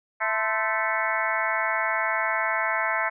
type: harmonic tone with a mistuned harmonic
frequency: 220 Hz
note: A3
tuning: in tune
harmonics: 3 / 4 / 5 / 6 / 7 / 8 / 9 / 10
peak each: -31 / -31 / -31 / -31 / -31 / -31 / -31 / -31 dBFS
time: 0.2-3.1 s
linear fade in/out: 20 ms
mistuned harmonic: 5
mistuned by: -100 cents
effects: none